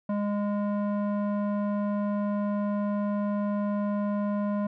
square tone with low-pass filter, 205.2 Hz, G#3, 21 cents flat, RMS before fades -28 dBFS, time 0.09-4.67 s, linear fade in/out 5 ms, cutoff 930 Hz, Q 1.4, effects none

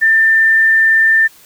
sine tone, 1789 Hz, A6, 28 cents sharp, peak -7 dBFS, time 0.01-1.28 s, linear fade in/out 20 ms, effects white hiss -44 dBFS RMS until 1.45 s

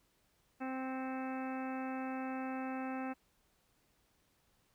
harmonic tone with a mistuned harmonic, 261.6 Hz, C4, in tune, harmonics 1 / 2 / 3 / 4 / 5 / 6 / 7 / 8 / 9 / 10, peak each -39 / -47 / -44 / -53 / -50 / -52 / -55 / -59 / -59 / -53 dBFS, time 0.6-3.14 s, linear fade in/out 20 ms, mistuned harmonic 9, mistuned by -73 cents, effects pink hiss -74 dBFS RMS until 4.74 s

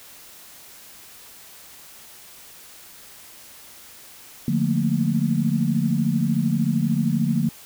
sine chord, Bb major seventh, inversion first, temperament equal with one note detuned, 146.83 / 176.54 / 220 / 233.1 Hz, D3 / F3 / A3 / Bb3, 0 / +19 / 0 / 0 cents, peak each -24 dBFS, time 4.48-7.49 s, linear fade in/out 2 ms, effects white hiss -45 dBFS RMS until 7.65 s

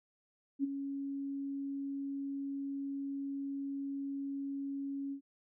sine tone with ADSR envelope, 277.2 Hz, C#4, in tune, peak -27 dBFS, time 0.59-5.21 s, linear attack 48 ms, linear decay 18 ms, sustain -9 dB, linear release 90 ms, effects none

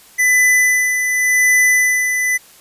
square tone with tremolo, 2000 Hz, B6, 21 cents sharp, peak -10 dBFS, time 0.18-2.38 s, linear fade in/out 20 ms, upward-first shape sine, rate 0.89 Hz, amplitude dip 50%, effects white hiss -45 dBFS RMS until 2.6 s + resampled to 32000 Hz

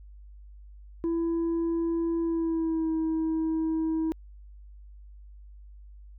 sine tone with pitch glide, 333.6 to 320.6 Hz, E4 to E4, +21 to -48 cents, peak -22 dBFS, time 1.04-4.12 s, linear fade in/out 0 ms, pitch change -69 cents, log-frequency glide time 2.21-2.92 s, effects tanh soft clip ceiling -24 dBFS + added 50 Hz sine -45 dBFS peak until 6.18 s

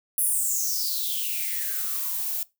violet noise with high-pass filter sweep, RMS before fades -27 dBFS, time 0.18-2.43 s, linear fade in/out 0 ms, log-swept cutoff 11000 to 640 Hz, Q 7.7, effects noise-tail reverb RT60 0.2 s tail -20 dB re dry

